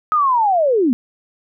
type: linear sweep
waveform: sine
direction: down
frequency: 1274 to 224.3 Hz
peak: -12 dBFS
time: 0.12-0.93 s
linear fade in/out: 0 ms
effects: none